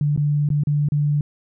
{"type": "tone with dropouts", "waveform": "sine", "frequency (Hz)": 146.83, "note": "D3", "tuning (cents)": 0, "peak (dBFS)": -16, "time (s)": [0.01, 1.21], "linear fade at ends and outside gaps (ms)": 2, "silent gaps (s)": [[0.163, 0.175], [0.489, 0.502], [0.636, 0.671], [0.887, 0.92]], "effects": []}